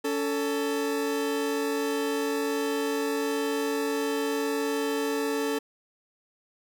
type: tone pair together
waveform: 40% pulse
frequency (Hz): 282.1 / 443.1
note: C#4 / A4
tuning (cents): +30 / +12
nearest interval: minor sixth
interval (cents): 782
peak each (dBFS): -29 / -27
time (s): 0.04-5.59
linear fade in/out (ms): 10
effects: none